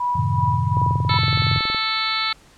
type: tone with tremolo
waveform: sine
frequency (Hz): 979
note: B5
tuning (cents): -15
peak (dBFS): -18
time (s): 0-1.18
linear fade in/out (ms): 5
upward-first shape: sine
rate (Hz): 2.7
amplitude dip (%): 65
type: chord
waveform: sine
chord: F# diminished seventh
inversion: none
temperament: equal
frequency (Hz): 92.5 / 110 / 130.81 / 155.56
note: F#2 / A2 / C3 / Eb3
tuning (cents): 0 / 0 / 0 / 0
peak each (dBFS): -24 / -23 / -23 / -26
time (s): 0.15-1.59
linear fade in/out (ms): 10
type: click train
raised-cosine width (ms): 2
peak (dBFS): -18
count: 22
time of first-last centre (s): 0.77-1.747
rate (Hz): 21.5
type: harmonic tone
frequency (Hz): 440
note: A4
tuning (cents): 0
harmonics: 2 / 3 / 4 / 5 / 6 / 7 / 8 / 9 / 10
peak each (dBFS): -34 / -25 / -33 / -26 / -36 / -35 / -29 / -26 / -28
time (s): 1.09-2.33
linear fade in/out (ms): 5
effects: pink hiss -51 dBFS RMS until 2.57 s + low-pass 9000 Hz 12 dB/octave